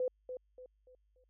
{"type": "tone with echo", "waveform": "sine", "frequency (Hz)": 506, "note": "B4", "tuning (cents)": 42, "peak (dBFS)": -30, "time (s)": [0, 0.08], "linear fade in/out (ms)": 2, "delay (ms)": 290, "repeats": 4, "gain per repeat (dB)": -9, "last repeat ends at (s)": 1.24, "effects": ["added 51 Hz sine -70 dBFS peak until 1.29 s"]}